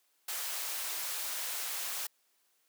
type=high-pass noise; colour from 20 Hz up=white; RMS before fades=-37 dBFS; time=0.28-2.07 s; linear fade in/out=5 ms; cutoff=580 Hz; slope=12 dB/octave; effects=white hiss -73 dBFS RMS until 2.68 s + high-pass 300 Hz 12 dB/octave